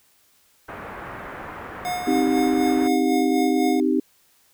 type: low-pass noise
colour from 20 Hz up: white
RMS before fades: -36 dBFS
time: 0.68-2.88 s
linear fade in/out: 10 ms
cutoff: 1700 Hz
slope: 24 dB/octave
type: tone with tremolo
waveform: square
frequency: 720 Hz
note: F#5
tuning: 47 cents flat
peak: -24 dBFS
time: 1.85-3.8 s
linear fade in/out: 0 ms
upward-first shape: sine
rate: 4 Hz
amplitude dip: 50%
type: chord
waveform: sine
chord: C minor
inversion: none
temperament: equal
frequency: 261.6 / 311.1 / 392 Hz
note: C4 / Eb4 / G4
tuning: 0 / 0 / 0 cents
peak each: -21 / -21 / -24 dBFS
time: 2.07-4 s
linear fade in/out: 5 ms
effects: white hiss -60 dBFS RMS until 4.53 s